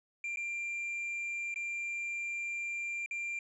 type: tone with dropouts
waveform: triangle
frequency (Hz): 2378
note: D7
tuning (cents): +21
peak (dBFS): -33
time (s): 0.24-3.39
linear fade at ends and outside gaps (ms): 2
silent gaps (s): 0.36-0.371 / 1.542-1.559 / 3.061-3.11
effects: resampled to 22050 Hz